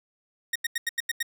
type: tone bursts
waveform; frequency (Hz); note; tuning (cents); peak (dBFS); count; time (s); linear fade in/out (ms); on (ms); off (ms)
sawtooth; 1864.7; A#6; 0; -21; 7; 0.53-1.228; 5; 26; 86
effects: none